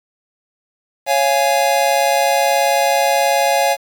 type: chord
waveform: square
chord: Db major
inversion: none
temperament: just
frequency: 554.4 / 693 / 831.5 Hz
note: Db5 / F5 / Ab5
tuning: 0 / -14 / +2 cents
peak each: -18 dBFS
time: 1.06-3.77 s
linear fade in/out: 50 ms
effects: 7-bit